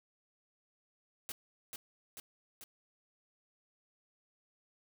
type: noise with echo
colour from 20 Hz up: white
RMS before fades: -42 dBFS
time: 1.29-1.32 s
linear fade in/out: 0 ms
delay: 440 ms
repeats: 3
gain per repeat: -3 dB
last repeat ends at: 2.64 s
effects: none